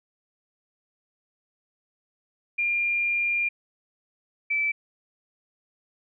sine tone pair in turn, 2400 / 2318 Hz, D7 / D7, +37 / -23 cents, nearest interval minor second, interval 60 cents, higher first, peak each -22 dBFS, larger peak neither, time 2.58-3.49 / 4.5-4.72 s, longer first, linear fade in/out 10 ms, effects none

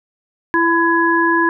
harmonic tone, 334.9 Hz, E4, 27 cents sharp, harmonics 1 / 3 / 5, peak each -16 / -16 / -16 dBFS, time 0.54-1.49 s, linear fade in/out 0 ms, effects none

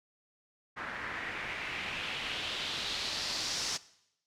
white noise with low-pass filter sweep, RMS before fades -37 dBFS, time 0.76-3.78 s, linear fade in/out 20 ms, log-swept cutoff 1600 to 5700 Hz, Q 2.5, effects noise-tail reverb RT60 0.8 s tail -19 dB re dry

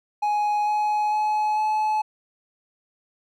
triangle tone with pitch steps, 835 / 842.8 / 850.6 / 858.5 Hz, G#5 / G#5 / G#5 / A5, +9 / +25 / +41 / -43 cents, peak -18 dBFS, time 0.22-2.02 s, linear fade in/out 10 ms, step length 450 ms, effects none

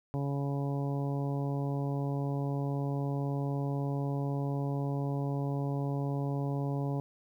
harmonic tone, 140.3 Hz, C#3, 21 cents sharp, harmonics 1 / 2 / 3 / 4 / 5 / 6 / 7, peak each -31 / -37 / -41 / -43 / -45 / -47 / -48 dBFS, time 0.14-7 s, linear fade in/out 0 ms, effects 11-bit

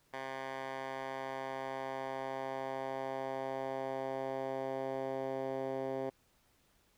10% pulse tone with band-pass filter sweep, 133.4 Hz, C3, 34 cents sharp, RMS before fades -39 dBFS, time 0.13-6.1 s, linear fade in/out 10 ms, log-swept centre 1300 to 480 Hz, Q 1.2, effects pink hiss -71 dBFS RMS until 6.97 s

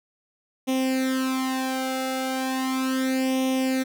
sawtooth tone with flanger, 261.6 Hz, C4, in tune, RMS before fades -25 dBFS, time 0.67-3.84 s, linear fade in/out 20 ms, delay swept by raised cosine 0.33 to 1.43 ms, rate 0.36 Hz, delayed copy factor +0.85, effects none

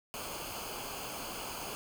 pink noise with comb filter, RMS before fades -41 dBFS, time 0.14-1.75 s, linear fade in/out 0 ms, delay 0.53 ms, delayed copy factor -0.7, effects none

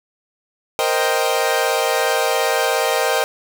sawtooth chord, C minor seventh, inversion third, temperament equal, 466.2 / 523.3 / 622.3 / 784 Hz, Bb4 / C5 / Eb5 / G5, 0 / 0 / 0 / 0 cents, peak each -18 dBFS, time 0.79-3.24 s, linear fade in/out 0 ms, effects none

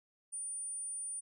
sine tone, 9320 Hz, D9, 14 cents flat, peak -38 dBFS, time 0.32-1.21 s, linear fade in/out 20 ms, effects none

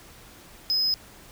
triangle tone, 5070 Hz, D#8, 32 cents sharp, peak -20 dBFS, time 0.7-0.94 s, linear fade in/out 0 ms, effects pink hiss -49 dBFS RMS until 1.31 s

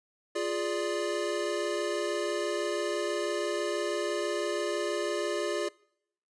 square chord, D diminished, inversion first, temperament equal, 349.2 / 415.3 / 587.3 Hz, F4 / Ab4 / D5, 0 / 0 / 0 cents, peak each -34 dBFS, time 0.35-5.69 s, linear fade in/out 10 ms, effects noise-tail reverb RT60 0.7 s tail -24 dB re dry + resampled to 22050 Hz

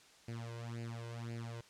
sawtooth tone with flanger, 116.54 Hz, A#2, in tune, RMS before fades -44 dBFS, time 0.28-1.61 s, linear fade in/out 5 ms, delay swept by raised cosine 0.42 to 2.02 ms, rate 1.9 Hz, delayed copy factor +0.85, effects white hiss -62 dBFS RMS until 1.69 s + low-pass 7000 Hz 12 dB/octave

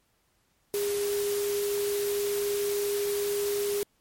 sine tone in noise, 407.6 Hz, G#4, 32 cents flat, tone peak -26 dBFS, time 0.74-3.83 s, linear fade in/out 0 ms, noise white, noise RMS -36 dBFS, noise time 0.74-3.83 s, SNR +7 dB, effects pink hiss -70 dBFS RMS until 4 s + MP3 64 kbps

